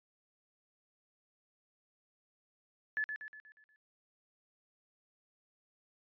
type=tone with echo; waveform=sine; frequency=1725 Hz; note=A6; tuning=35 cents flat; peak=-31 dBFS; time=2.97-3.04 s; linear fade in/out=0 ms; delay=120 ms; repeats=6; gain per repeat=-6 dB; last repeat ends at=3.76 s; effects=resampled to 11025 Hz